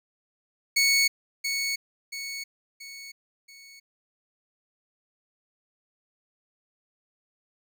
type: tone with echo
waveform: 20% pulse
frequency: 2217 Hz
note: C#7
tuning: in tune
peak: -14 dBFS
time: 0.76-1.08 s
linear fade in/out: 10 ms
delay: 680 ms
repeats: 4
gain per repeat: -7 dB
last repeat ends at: 3.8 s
effects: none